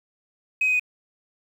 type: tone with pitch steps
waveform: sine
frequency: 2530 / 2511 / 2492 Hz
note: D#7 / D#7 / D#7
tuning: +28 / +15 / +2 cents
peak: -17 dBFS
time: 0.61-0.796 s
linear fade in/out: 5 ms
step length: 62 ms
effects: tanh soft clip ceiling -15 dBFS + 8-bit